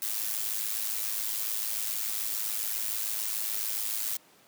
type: noise with amplitude modulation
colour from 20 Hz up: blue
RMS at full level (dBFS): -29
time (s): 0.02-4.17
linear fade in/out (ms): 2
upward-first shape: sine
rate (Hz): 107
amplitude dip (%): 65
effects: pink hiss -59 dBFS RMS until 4.47 s + high-pass 200 Hz 12 dB/octave